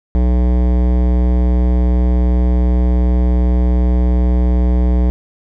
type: tone with hard clipping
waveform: sine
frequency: 61.3 Hz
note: B1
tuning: 12 cents flat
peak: -12 dBFS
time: 0.15-5.1 s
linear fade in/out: 0 ms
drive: 17 dB
effects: none